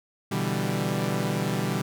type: chord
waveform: sawtooth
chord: E minor seventh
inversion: second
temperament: equal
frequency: 123.47 / 146.83 / 164.81 / 196 Hz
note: B2 / D3 / E3 / G3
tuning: 0 / 0 / 0 / 0 cents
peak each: -27 / -27 / -28 / -25 dBFS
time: 0.31-1.82 s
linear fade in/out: 10 ms
effects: none